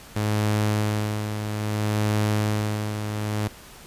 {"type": "tone with tremolo", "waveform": "sawtooth", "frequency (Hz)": 105.9, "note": "G#2", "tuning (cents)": 34, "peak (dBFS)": -16, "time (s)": [0.16, 3.48], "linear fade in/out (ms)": 5, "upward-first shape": "sine", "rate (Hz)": 0.61, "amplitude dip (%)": 55, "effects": ["pink hiss -45 dBFS RMS until 3.86 s", "resampled to 32000 Hz"]}